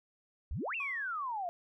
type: exponential two-way sweep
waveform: sine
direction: up then down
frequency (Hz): 52.6 to 2794 to 672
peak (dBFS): -34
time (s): 0.51-1.49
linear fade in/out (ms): 0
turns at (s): 0.75
type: tone with exponential decay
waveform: triangle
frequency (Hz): 1108.7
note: C#6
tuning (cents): 0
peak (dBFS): -38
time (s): 0.8-1.31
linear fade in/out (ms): 2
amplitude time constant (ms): 110
effects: none